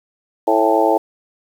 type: harmonic tone with a mistuned harmonic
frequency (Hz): 110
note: A2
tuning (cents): 0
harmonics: 3 / 4 / 5 / 6 / 7 / 8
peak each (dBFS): -19 / -19 / -19 / -19 / -19 / -19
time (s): 0.47-0.98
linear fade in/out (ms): 10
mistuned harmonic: 7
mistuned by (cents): +51
effects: 7-bit